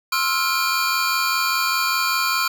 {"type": "tone cluster", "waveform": "square", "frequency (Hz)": [1056, 1317, 1402, 2405, 4574], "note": ["C6", "E6", "F6", "D7", "D8"], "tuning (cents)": [16, -2, 6, 41, -47], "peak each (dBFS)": -26, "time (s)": [0.12, 2.48], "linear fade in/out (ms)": 5, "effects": []}